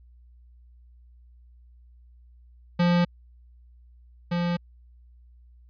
square tone pair in turn, 174.61 / 173.69 Hz, F3 / F3, 0 / -9 cents, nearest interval unison, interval 9 cents, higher first, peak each -19 / -24 dBFS, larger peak first, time 2.79-3.05 / 4.31-4.57 s, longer neither, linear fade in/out 10 ms, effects added 60 Hz sine -50 dBFS peak until 5.69 s + resampled to 11025 Hz

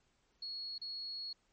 sine tone with dropouts, 4335 Hz, C#8, 39 cents flat, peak -40 dBFS, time 0.42-1.33 s, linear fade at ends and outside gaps 5 ms, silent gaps 0.781-0.815 s, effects pink hiss -75 dBFS RMS until 1.52 s + MP3 32 kbps

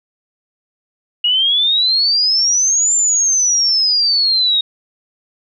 sine exponential two-way sweep, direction up then down, 2867 to 7290 to 3737 Hz, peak -11 dBFS, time 1.24-4.61 s, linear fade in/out 5 ms, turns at 2.95 s, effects none

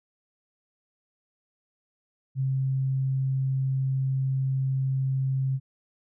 sine tone, 133.3 Hz, C3, 33 cents sharp, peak -23 dBFS, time 2.35-5.6 s, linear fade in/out 50 ms, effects none

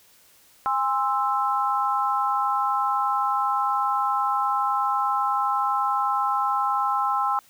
sine chord, Ab augmented, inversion none, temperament equal with one note detuned, 814.9 / 1046.5 / 1318.5 Hz, Ab5 / C6 / E6, -33 / 0 / 0 cents, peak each -25 dBFS, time 0.66-7.39 s, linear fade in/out 0 ms, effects white hiss -56 dBFS RMS until 7.49 s

